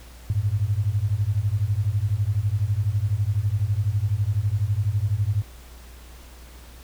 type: beating tone pair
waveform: sine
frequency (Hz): 97 / 109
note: G2 / A2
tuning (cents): -18 / -16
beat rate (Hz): 12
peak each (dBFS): -23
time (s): 0.3-5.42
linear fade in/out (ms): 0
effects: added 60 Hz sine -42 dBFS peak until 6.83 s + pink hiss -49 dBFS RMS until 6.83 s